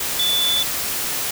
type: tone in noise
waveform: sine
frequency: 3479 Hz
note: A7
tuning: 20 cents flat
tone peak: -17 dBFS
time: 0.19-0.63 s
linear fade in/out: 5 ms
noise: white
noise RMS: -24 dBFS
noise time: 0-1.31 s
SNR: +4 dB
effects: none